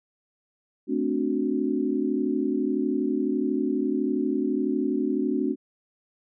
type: chord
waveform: sine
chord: D dominant seventh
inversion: second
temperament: equal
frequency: 220 / 261.6 / 293.7 / 370 Hz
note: A3 / C4 / D4 / F#4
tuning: 0 / 0 / 0 / 0 cents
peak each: -30 / -27 / -27 / -29 dBFS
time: 0.87-5.56 s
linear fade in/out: 50 ms
effects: none